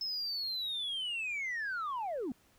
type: linear sweep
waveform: sine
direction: down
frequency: 5240 to 220 Hz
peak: -32 dBFS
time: 0.01-2.32 s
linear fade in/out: 2 ms
effects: tanh soft clip ceiling -32 dBFS + pink hiss -67 dBFS RMS until 2.58 s